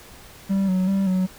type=tone with vibrato; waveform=triangle; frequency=190.2 Hz; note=F#3; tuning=48 cents sharp; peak=-16 dBFS; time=0.49-1.27 s; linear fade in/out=20 ms; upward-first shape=square; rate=2.6 Hz; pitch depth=42 cents each way; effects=pink hiss -45 dBFS RMS until 1.38 s